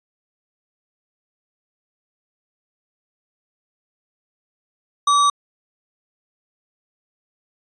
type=tone with sample-and-hold; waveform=sine; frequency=1151 Hz; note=D6; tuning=35 cents flat; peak=-12 dBFS; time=5.07-5.3 s; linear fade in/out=5 ms; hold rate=4900 Hz; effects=resampled to 22050 Hz